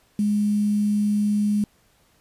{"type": "tone with quantisation", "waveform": "sine", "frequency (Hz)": 207.7, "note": "G#3", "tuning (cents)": 0, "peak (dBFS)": -18, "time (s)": [0.19, 1.64], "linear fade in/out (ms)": 2, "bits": 7, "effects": ["pink hiss -61 dBFS RMS until 2.2 s", "resampled to 32000 Hz"]}